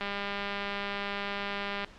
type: click train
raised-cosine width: 0.3 ms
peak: -18 dBFS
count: 370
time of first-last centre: 0.01-1.846 s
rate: 201 Hz
effects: pink hiss -52 dBFS RMS until 1.98 s + low-pass 4000 Hz 12 dB/octave